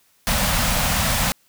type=band-stop noise; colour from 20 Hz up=pink; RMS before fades=-20 dBFS; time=0.27-1.32 s; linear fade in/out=0 ms; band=250 to 540 Hz; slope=48 dB/octave; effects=white hiss -60 dBFS RMS until 1.48 s